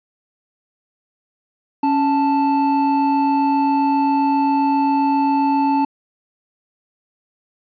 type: tone pair together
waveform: triangle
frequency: 277.5 / 880 Hz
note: C#4 / A5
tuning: +2 / 0 cents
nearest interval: octave + minor sixth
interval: 1998 cents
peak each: -15 dBFS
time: 1.83-5.85 s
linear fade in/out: 5 ms
effects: resampled to 11025 Hz